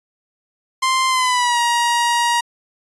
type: tone with pitch glide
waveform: sawtooth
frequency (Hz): 1046 to 948.2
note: C6 to A#5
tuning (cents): -1 to +29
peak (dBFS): -11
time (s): 0.82-2.41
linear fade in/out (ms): 10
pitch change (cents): -170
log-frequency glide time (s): 1.08-1.59
effects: resampled to 24000 Hz